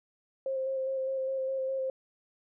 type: tone with vibrato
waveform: sine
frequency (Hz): 530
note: C5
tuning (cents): +22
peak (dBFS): -29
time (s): 0.46-1.9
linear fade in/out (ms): 2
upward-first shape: square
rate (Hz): 4.9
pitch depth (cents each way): 14
effects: none